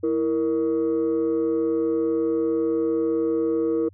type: tone pair together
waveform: sine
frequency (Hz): 328.3 / 466.2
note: E4 / A#4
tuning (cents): -7 / 0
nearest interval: tritone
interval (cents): 607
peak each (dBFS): -21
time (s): 0.03-3.89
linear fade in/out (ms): 10
effects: tanh soft clip ceiling -16 dBFS + added 95 Hz sine -48 dBFS peak until 3.93 s